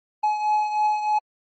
triangle beating tone pair, 847 / 850.2 Hz, G#5 / G#5, +34 / +40 cents, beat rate 3.2 Hz, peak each -18 / -25 dBFS, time 0.23-1.19 s, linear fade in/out 10 ms, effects MP3 32 kbps

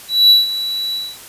triangle tone with ADSR envelope, 3932 Hz, B7, 8 cents flat, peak -3 dBFS, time 0.08-1.18 s, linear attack 220 ms, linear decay 160 ms, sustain -14 dB, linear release 240 ms, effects white hiss -37 dBFS RMS until 1.28 s + resampled to 32000 Hz

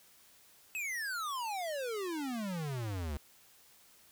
square exponential sweep, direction down, 2626 to 69 Hz, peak -36 dBFS, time 0.75-3.17 s, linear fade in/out 0 ms, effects white hiss -62 dBFS RMS until 4.11 s

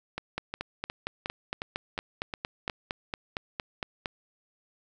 two click trains, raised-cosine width 0.3 ms, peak -17 / -15 dBFS, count 8 / 17, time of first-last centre 0.18-2.698 / 0.38-4.058 s, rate 2.78 / 4.35 Hz, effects none

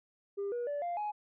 sine tone with pitch steps, 400.1 / 481.3 / 579.1 / 696.6 / 838 Hz, G4 / B4 / D5 / F5 / G#5, +35 / -45 / -24 / -5 / +15 cents, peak -31 dBFS, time 0.37-1.12 s, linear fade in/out 20 ms, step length 150 ms, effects tanh soft clip ceiling -31 dBFS

